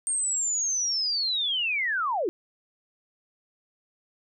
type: linear sweep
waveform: sine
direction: down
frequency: 8700 to 312.3 Hz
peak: -24 dBFS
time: 0.07-2.29 s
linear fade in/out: 0 ms
effects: none